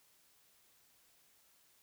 silence, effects white hiss -69 dBFS RMS until 1.82 s

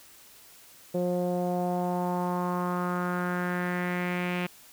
sawtooth tone with low-pass filter sweep, 178.3 Hz, F3, 36 cents sharp, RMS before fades -29 dBFS, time 0.94-4.47 s, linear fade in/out 10 ms, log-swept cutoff 520 to 2600 Hz, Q 3.6, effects white hiss -53 dBFS RMS until 4.72 s

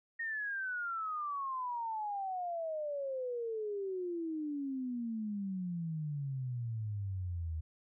sine exponential sweep, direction down, 1864 to 77.78 Hz, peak -35 dBFS, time 0.19-7.61 s, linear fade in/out 10 ms, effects none

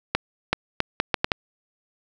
accelerating click train, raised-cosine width 0.3 ms, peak -3 dBFS, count 7, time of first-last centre 0.15-1.318 s, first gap 380 ms, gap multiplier 0.72, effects none

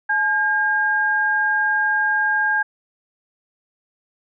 sine tone pair together, 855 / 1614 Hz, A5 / G#6, -50 / -50 cents, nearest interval major seventh, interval 1100 cents, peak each -23 / -17 dBFS, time 0.09-2.63 s, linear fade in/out 10 ms, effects none

